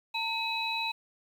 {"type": "tone cluster", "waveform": "sine", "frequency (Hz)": [909, 2552, 3940], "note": ["A#5", "D#7", "B7"], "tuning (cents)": [-44, 43, -5], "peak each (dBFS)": [-34, -33, -34], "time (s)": [0.14, 0.92], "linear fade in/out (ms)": 10, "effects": ["9-bit"]}